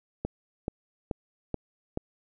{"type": "click train", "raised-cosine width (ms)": 2, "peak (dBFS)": -16, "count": 5, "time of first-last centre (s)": [0.25, 1.974], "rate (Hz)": 2.32, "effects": []}